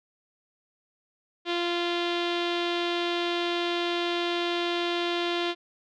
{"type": "tone with low-pass filter", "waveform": "sawtooth", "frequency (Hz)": 346.5, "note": "F4", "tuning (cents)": -14, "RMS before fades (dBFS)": -28, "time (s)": [1.45, 5.55], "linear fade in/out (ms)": 50, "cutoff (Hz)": 3500, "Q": 3.6, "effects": []}